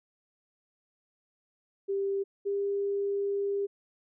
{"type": "tone pair in turn", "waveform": "sine", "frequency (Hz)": [394.3, 400.3], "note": ["G4", "G4"], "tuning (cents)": [10, 36], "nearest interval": "unison", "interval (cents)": 26, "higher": "second", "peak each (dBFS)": -27, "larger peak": "neither", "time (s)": [[1.88, 2.24], [2.45, 3.67]], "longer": "second", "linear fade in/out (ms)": 20, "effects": []}